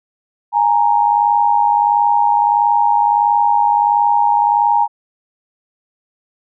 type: tone pair together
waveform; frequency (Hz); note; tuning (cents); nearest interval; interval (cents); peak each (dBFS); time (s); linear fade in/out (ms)
sine; 829 / 930.5; G#5 / A#5; -3 / -3; major second; 200; -13; 0.52-4.88; 50
effects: none